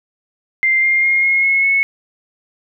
sine tone with pitch steps, 2093 / 2114 / 2135 / 2156 / 2177 / 2198 Hz, C7 / C7 / C7 / C#7 / C#7 / C#7, 0 / +17 / +34 / -49 / -32 / -15 cents, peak -11 dBFS, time 0.63-1.83 s, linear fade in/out 0 ms, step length 200 ms, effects none

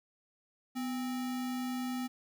sine tone with sample-and-hold, 250.2 Hz, B3, 23 cents sharp, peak -33 dBFS, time 0.75-2.08 s, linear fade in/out 20 ms, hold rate 1050 Hz, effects none

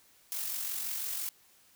blue noise with amplitude modulation, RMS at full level -34 dBFS, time 0.32-1.29 s, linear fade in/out 0 ms, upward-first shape sine, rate 45.9 Hz, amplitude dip 40%, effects white hiss -63 dBFS RMS until 1.75 s

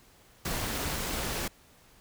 pink noise with amplitude modulation, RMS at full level -30 dBFS, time 0.45-1.48 s, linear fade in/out 5 ms, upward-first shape sine, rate 222 Hz, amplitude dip 60%, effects pink hiss -59 dBFS RMS until 2 s

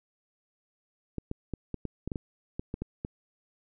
clicks, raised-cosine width 3 ms, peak -20 dBFS, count 12, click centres 1.183 / 1.314 / 1.537 / 1.743 / 1.853 / 2.076 / 2.118 / 2.158 / 2.595 / 2.741 / 2.82 / 3.049 s, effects none

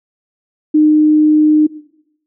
sine tone, 305.4 Hz, D#4, 32 cents flat, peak -6 dBFS, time 0.74-1.67 s, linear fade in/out 10 ms, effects noise-tail reverb RT60 0.8 s tail -18 dB re dry

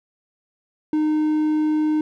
triangle tone, 307 Hz, D#4, 23 cents flat, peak -15 dBFS, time 0.93-2.01 s, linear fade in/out 2 ms, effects none

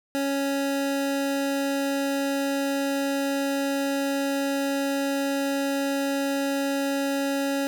25% pulse tone, 277.2 Hz, C#4, in tune, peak -20 dBFS, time 0.15-7.67 s, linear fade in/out 0 ms, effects none

